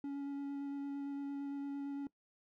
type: tone with vibrato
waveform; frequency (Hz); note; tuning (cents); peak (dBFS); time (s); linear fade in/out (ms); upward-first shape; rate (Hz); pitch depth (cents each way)
triangle; 280.7; C#4; +22; -36; 0.04-2.07; 2; square; 8.8; 8
effects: noise-tail reverb RT60 0.1 s tail -20 dB re dry